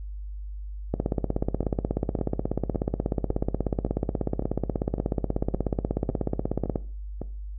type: two click trains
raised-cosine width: 2 ms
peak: -11 / -18 dBFS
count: 97 / 11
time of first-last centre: 0.94-6.758 / 1.63-7.217 s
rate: 16.5 / 1.79 Hz
effects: noise-tail reverb RT60 0.4 s tail -18 dB re dry + added 50 Hz sine -33 dBFS peak until 7.58 s